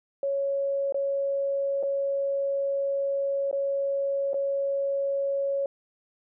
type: tone with dropouts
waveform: sine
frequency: 554.4 Hz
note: C#5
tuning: in tune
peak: -24 dBFS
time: 0.23-5.66 s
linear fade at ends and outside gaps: 2 ms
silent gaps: 0.924-0.944 / 1.828-1.833 / 3.513-3.528 / 4.333-4.342 s
effects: none